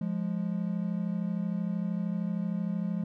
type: tone pair together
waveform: triangle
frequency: 174.65 / 207.7 Hz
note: F3 / G#3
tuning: 0 / 0 cents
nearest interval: minor third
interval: 300 cents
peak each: -29 / -30 dBFS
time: 0.01-3.04 s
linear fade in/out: 5 ms
effects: none